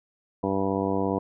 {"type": "harmonic tone", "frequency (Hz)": 97.3, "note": "G2", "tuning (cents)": -12, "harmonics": [1, 2, 3, 4, 5, 6, 7, 8, 9, 10], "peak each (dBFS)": [-35, -30, -29, -31, -30, -39, -33, -39, -38, -34], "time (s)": [0.43, 1.19], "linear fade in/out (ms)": 5, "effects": []}